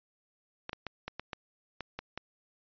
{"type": "clicks", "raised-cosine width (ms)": 0.3, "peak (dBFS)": -21, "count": 9, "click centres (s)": [0.694, 0.731, 0.867, 1.08, 1.196, 1.332, 1.807, 1.99, 2.176], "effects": ["resampled to 11025 Hz"]}